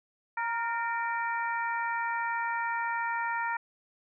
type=harmonic tone with a mistuned harmonic; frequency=466.2 Hz; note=A#4; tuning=in tune; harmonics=2 / 3 / 4 / 5; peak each=-31 / -35 / -35 / -41 dBFS; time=0.37-3.57 s; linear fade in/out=5 ms; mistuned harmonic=4; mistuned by=-33 cents; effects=none